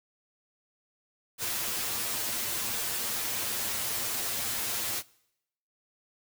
white noise with comb filter, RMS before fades -32 dBFS, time 1.38-5.03 s, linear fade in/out 50 ms, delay 8.7 ms, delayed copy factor +0.75, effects noise-tail reverb RT60 0.8 s tail -23 dB re dry

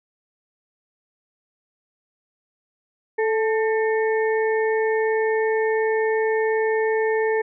harmonic tone with a mistuned harmonic, 439.3 Hz, A4, 3 cents flat, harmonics 1 / 2 / 4 / 5, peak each -19 / -28 / -28 / -35 dBFS, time 3.18-7.42 s, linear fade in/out 10 ms, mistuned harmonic 4, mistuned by +43 cents, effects none

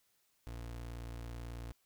30% pulse tone, 58.27 Hz, A#1, in tune, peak -40 dBFS, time 0.47-1.72 s, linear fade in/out 0 ms, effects white hiss -75 dBFS RMS until 1.85 s

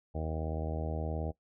harmonic tone, 79 Hz, D#2, 27 cents sharp, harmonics 1 / 2 / 3 / 4 / 5 / 6 / 7 / 8 / 9 / 10, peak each -35 / -40 / -45 / -44 / -48 / -43 / -46 / -44 / -50 / -47 dBFS, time 0.14-1.32 s, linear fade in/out 20 ms, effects noise-tail reverb RT60 0.1 s tail -19 dB re dry

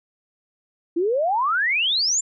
sine exponential sweep, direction up, 322 to 7430 Hz, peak -18 dBFS, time 0.96-2.21 s, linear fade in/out 10 ms, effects none

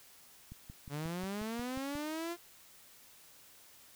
click train, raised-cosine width 5 ms, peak -35 dBFS, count 9, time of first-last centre 0.52-1.954 s, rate 5.58 Hz
sawtooth linear sweep, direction up, 138.59 to 349.2 Hz, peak -33 dBFS, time 0.89-2.37 s, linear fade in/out 50 ms
effects white hiss -59 dBFS RMS until 3.95 s

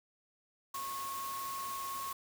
sine tone in noise, 1093 Hz, C#6, 25 cents flat, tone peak -38 dBFS, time 0.74-2.13 s, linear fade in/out 5 ms, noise white, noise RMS -45 dBFS, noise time 0.74-2.13 s, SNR +4 dB, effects none

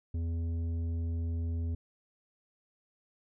triangle tone with tanh clipping, 83.4 Hz, E2, 21 cents sharp, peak -32 dBFS, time 0.14-1.75 s, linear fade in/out 5 ms, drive 13 dB, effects none

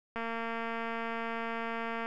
click train, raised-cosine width 0.5 ms, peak -22 dBFS, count 436, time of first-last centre 0.16-2.06 s, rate 229 Hz, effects none

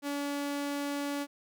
sawtooth tone, 285.4 Hz, D4, 49 cents flat, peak -28 dBFS, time 0.02-1.27 s, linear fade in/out 50 ms, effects none

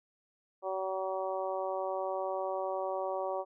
harmonic tone, 189.5 Hz, F#3, 42 cents sharp, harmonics 2 / 3 / 4 / 5 / 6, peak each -39 / -35 / -38 / -41 / -43 dBFS, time 0.62-3.45 s, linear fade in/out 50 ms, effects none

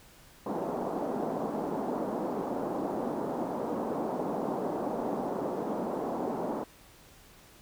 pink band-pass noise, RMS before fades -33 dBFS, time 0.46-6.64 s, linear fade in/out 5 ms, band 210 to 900 Hz, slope 24 dB/octave, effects pink hiss -56 dBFS RMS until 7.61 s

